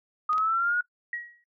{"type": "linear sweep", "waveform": "sine", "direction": "up", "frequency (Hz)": [1230, 1462], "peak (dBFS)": -22, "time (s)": [0.29, 0.81], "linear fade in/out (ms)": 5}
{"type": "clicks", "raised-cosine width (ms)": 0.2, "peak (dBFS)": -25, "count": 2, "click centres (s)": [0.331, 0.381]}
{"type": "tone with exponential decay", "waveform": "sine", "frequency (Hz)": 1906, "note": "A#6", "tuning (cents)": 38, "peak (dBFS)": -28, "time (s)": [1.13, 1.44], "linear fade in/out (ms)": 2, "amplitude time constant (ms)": 66}
{"effects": ["noise-tail reverb RT60 0.1 s tail -20 dB re dry"]}